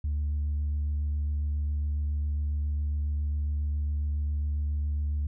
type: tone with vibrato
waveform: sine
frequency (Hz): 73.7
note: D2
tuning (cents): +7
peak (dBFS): -24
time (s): 0.04-5.27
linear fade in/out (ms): 5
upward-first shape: triangle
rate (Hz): 7.3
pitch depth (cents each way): 16
effects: tanh soft clip ceiling -24 dBFS